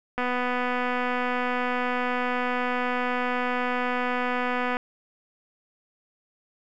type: click train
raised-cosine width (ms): 0.5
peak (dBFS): -13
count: 1139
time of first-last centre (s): 0.18-4.769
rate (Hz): 248
effects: none